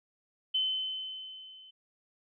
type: tone with level ramp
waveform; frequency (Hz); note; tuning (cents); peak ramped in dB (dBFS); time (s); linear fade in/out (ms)
sine; 3054; G7; -46; -25 to -51; 0.54-1.71; 10
effects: none